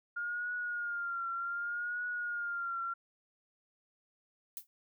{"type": "tone with vibrato", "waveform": "sine", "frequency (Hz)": 1413, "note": "F6", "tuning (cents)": 20, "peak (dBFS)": -34, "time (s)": [0.16, 2.94], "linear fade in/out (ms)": 10, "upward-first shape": "triangle", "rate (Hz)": 0.66, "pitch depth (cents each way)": 63}
{"type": "noise with exponential decay", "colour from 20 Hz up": "violet", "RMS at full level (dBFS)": -37, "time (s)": [4.57, 4.67], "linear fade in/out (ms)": 0, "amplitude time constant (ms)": 20}
{"effects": []}